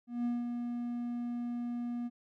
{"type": "tone with ADSR envelope", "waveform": "triangle", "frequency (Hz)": 240, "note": "B3", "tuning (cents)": -49, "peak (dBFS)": -27, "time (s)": [0.07, 2.1], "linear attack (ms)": 180, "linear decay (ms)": 190, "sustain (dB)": -5, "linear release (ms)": 36, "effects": []}